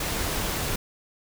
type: noise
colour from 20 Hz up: pink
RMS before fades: -28 dBFS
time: 0-0.76 s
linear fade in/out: 5 ms
effects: none